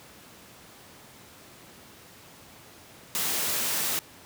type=noise; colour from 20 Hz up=white; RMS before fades=-28 dBFS; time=3.15-3.99 s; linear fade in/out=0 ms; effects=pink hiss -50 dBFS RMS until 4.25 s + high-pass 100 Hz 12 dB/octave